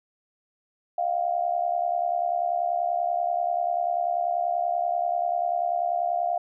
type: tone with amplitude modulation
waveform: sine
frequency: 699 Hz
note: F5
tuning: 1 cent sharp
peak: -19 dBFS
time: 0.98-6.38 s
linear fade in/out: 5 ms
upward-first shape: sine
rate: 70.3 Hz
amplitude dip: 80%
effects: none